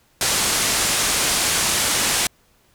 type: low-pass noise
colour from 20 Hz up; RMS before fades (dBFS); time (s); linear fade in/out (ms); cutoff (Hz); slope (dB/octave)
white; -20; 0.21-2.27; 2; 10000; 24
effects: pink hiss -59 dBFS RMS until 2.74 s